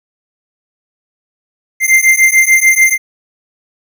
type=beating tone pair; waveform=square; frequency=2088 / 2094.8 Hz; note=C7 / C7; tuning=-4 / +1 cents; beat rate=6.8 Hz; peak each=-10 dBFS; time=1.8-2.98 s; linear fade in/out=50 ms; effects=none